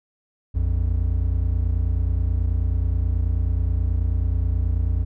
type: tone pair together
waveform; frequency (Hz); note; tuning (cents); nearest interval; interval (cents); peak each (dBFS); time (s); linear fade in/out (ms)
triangle; 57.99 / 87.31; A#1 / F2; -8 / 0; perfect fifth; 708; -19 / -20; 0.54-5.05; 20
effects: none